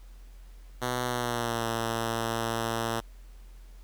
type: tone with pitch glide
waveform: 5% pulse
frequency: 123.6 to 114.66 Hz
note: B2 to A#2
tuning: +2 to -28 cents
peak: -17 dBFS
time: 0.81-3.01 s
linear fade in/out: 20 ms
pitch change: -130 cents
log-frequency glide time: 1.04-1.67 s
effects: added 43 Hz sine -45 dBFS peak until 3.83 s + pink hiss -62 dBFS RMS until 3.83 s